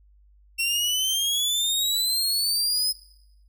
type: exponential sweep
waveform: sawtooth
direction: up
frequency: 2710 to 5120 Hz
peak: -19 dBFS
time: 0.58-2.93 s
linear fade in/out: 20 ms
effects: noise-tail reverb RT60 0.9 s tail -21 dB re dry + added 50 Hz sine -53 dBFS peak until 3.48 s